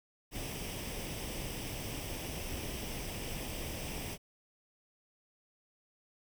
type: noise with comb filter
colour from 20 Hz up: pink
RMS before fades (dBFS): -40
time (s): 0.31-4.18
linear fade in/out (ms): 50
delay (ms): 0.36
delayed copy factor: +0.6
effects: none